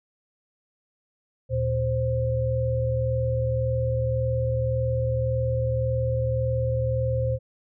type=tone cluster; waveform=sine; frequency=75.5 / 117.3 / 524 Hz; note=D2 / A#2 / C5; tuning=+48 / +11 / +2 cents; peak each=-31 / -24 / -26 dBFS; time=1.49-7.39 s; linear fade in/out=50 ms; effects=none